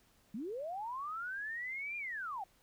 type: linear two-way sweep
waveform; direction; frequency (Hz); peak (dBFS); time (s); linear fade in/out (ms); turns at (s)
sine; up then down; 191.8 to 2428 to 726; -38; 0.34-2.44; 5; 1.97
effects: pink hiss -69 dBFS RMS until 2.62 s